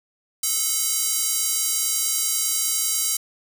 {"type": "tone with high-pass filter", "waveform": "square", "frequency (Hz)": 434.9, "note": "A4", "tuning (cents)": -20, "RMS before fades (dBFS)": -23, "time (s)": [0.43, 3.17], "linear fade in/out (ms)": 5, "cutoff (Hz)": 7100, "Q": 1.1, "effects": []}